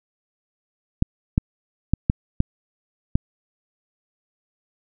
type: clicks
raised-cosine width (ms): 5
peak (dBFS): -4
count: 6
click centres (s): 1.024 / 1.379 / 1.936 / 2.099 / 2.404 / 3.155
effects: none